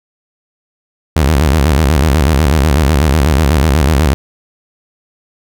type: tone with vibrato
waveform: sawtooth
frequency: 73.2 Hz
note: D2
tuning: 5 cents flat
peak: -4 dBFS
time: 1.16-4.14 s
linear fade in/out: 0 ms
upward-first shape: square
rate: 8.1 Hz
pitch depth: 160 cents each way
effects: none